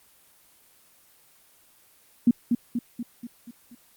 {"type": "tone with echo", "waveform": "sine", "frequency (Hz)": 238.5, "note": "A#3", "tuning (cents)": 40, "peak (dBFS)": -13, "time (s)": [2.27, 2.31], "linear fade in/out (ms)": 5, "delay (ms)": 240, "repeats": 6, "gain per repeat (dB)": -5, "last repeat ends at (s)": 3.75, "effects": ["white hiss -58 dBFS RMS until 3.96 s", "Opus 24 kbps"]}